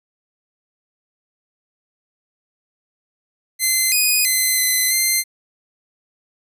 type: tone with pitch steps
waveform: 5% pulse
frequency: 2063 / 2482 / 2049 / 2032 / 2083 Hz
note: C7 / D#7 / C7 / B6 / C7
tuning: -25 / -5 / -37 / +49 / -8 cents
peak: -5 dBFS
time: 3.59-5.24 s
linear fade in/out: 50 ms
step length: 330 ms
effects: resampled to 32000 Hz